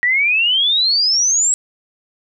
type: exponential sweep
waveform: sine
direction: up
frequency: 1900 to 7840 Hz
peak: -12 dBFS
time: 0.03-1.54 s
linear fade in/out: 0 ms
effects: none